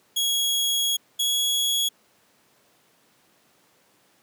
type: tone pair in turn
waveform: sawtooth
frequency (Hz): 3322 / 3343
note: G#7 / G#7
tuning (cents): 0 / +11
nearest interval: unison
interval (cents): 11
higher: second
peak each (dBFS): -18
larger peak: neither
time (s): 0.16-0.97 / 1.19-1.89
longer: first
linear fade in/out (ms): 10
effects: pink hiss -61 dBFS RMS until 4.22 s + high-pass 200 Hz 12 dB/octave